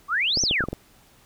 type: exponential two-way sweep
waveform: sine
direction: up then down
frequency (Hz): 1095 to 6272 to 1095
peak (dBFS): -20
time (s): 0.08-0.66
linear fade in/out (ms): 50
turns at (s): 0.42
type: clicks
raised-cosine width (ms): 2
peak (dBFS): -15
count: 7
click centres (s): 0.373 / 0.437 / 0.511 / 0.607 / 0.639 / 0.686 / 0.73
effects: pink hiss -56 dBFS RMS until 1.25 s